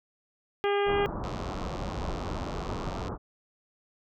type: harmonic tone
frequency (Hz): 404.5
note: G#4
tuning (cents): -46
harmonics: 1 / 2 / 3 / 4 / 5 / 6 / 7 / 8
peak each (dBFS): -25 / -31 / -35 / -37 / -39 / -41 / -42 / -43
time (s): 0.64-1.06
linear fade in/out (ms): 0
type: low-pass noise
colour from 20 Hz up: pink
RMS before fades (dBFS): -34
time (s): 0.85-3.18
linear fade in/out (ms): 50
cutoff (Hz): 1300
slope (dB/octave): 48
type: click train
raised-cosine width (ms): 0.2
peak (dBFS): -26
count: 171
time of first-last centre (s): 1.24-3.082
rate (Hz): 92.3
effects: none